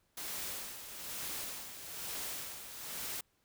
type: noise with tremolo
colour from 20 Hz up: white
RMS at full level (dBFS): -40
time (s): 0.17-3.21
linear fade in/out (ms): 5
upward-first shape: sine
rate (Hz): 1.1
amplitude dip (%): 60
effects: pink hiss -75 dBFS RMS until 3.44 s